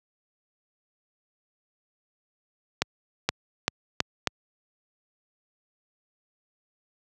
accelerating click train, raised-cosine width 0.2 ms, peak -4 dBFS, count 5, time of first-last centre 2.82-4.273 s, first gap 470 ms, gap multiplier 0.83, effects high-pass 80 Hz 12 dB/octave

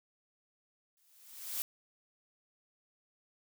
blue noise with exponential growth, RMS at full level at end -34 dBFS, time 0.97-1.62 s, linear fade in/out 0 ms, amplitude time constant 140 ms, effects none

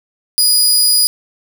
20% pulse tone, 4920 Hz, D#8, 20 cents flat, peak -3 dBFS, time 0.38-1.07 s, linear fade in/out 0 ms, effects none

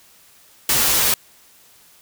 white noise with comb filter, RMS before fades -17 dBFS, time 0.69-1.14 s, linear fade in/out 2 ms, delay 11 ms, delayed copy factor -0.6, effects white hiss -51 dBFS RMS until 2.01 s

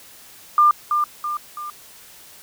sine tone with echo, 1199 Hz, D6, 36 cents sharp, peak -10 dBFS, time 0.58-0.71 s, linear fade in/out 2 ms, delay 330 ms, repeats 3, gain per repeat -6 dB, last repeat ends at 1.7 s, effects white hiss -45 dBFS RMS until 2.42 s

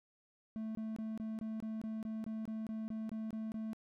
triangle tone bursts, 220 Hz, A3, in tune, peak -36 dBFS, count 15, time 0.56-3.732 s, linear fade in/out 0 ms, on 190 ms, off 23 ms, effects none

